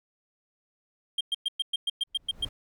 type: tone bursts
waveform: triangle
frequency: 3195 Hz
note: G7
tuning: 32 cents sharp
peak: -23 dBFS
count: 10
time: 1.18-2.45 s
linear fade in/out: 5 ms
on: 28 ms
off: 110 ms
type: noise with exponential growth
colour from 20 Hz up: brown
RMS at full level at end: -37 dBFS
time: 2.07-2.49 s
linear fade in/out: 5 ms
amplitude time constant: 90 ms
effects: none